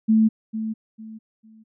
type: tone with echo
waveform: sine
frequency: 220 Hz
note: A3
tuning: in tune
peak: -13 dBFS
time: 0.08-0.29 s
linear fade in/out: 20 ms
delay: 450 ms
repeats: 3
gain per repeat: -11 dB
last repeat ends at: 1.64 s
effects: none